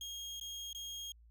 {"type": "tone with dropouts", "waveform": "30% pulse", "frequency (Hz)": 3251, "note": "G#7", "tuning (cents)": -38, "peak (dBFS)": -39, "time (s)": [0.01, 1.12], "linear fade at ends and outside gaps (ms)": 2, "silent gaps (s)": [[0.399, 0.411], [0.73, 0.748]], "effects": ["added 57 Hz sine -58 dBFS peak until 1.3 s"]}